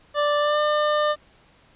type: tone with pitch glide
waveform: 25% pulse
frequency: 587.3 to 600 Hz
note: D5 to D5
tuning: 0 to +37 cents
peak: -15 dBFS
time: 0.14-1.16 s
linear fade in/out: 50 ms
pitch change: +37 cents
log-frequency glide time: 0.39-0.6 s
effects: pink hiss -56 dBFS RMS until 1.75 s + resampled to 8000 Hz